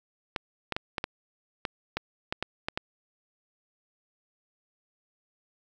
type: clicks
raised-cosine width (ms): 0.3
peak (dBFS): -13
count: 11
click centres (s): 0.362 / 0.723 / 0.765 / 0.982 / 1.041 / 1.652 / 1.97 / 2.325 / 2.426 / 2.685 / 2.775
effects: 8-bit